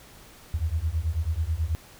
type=beating tone pair; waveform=sine; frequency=75.8 / 85 Hz; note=D#2 / F2; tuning=-45 / -46 cents; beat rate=9.2 Hz; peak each=-27 dBFS; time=0.54-1.75 s; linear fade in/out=0 ms; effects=pink hiss -50 dBFS RMS until 1.99 s